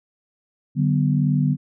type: chord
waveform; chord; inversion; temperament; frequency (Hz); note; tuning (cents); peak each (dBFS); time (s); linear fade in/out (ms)
sine; B minor; first; equal with one note detuned; 146.83 / 189.21 / 246.9; D3 / F#3 / B3; 0 / +39 / 0; -18 / -23 / -23; 0.75-1.57; 50
effects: none